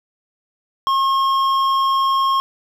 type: tone with hard clipping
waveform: sine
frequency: 1078 Hz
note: C#6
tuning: 49 cents flat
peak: -16 dBFS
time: 0.87-2.4 s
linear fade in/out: 0 ms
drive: 8 dB
effects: none